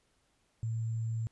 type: tone with sample-and-hold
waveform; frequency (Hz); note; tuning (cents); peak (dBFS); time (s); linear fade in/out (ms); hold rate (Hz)
sine; 113.2; A2; +50; -31; 0.63-1.27; 0; 7350
effects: pink hiss -73 dBFS RMS until 1.31 s + resampled to 24000 Hz